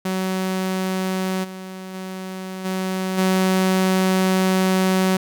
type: tone with level steps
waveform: sawtooth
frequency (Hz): 187.7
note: F#3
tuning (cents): +25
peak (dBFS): -17 / -28 / -25 / -18 / -12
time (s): 0.05-5.17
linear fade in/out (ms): 5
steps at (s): 1.43 / 1.93 / 2.64 / 3.17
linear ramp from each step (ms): 20
effects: none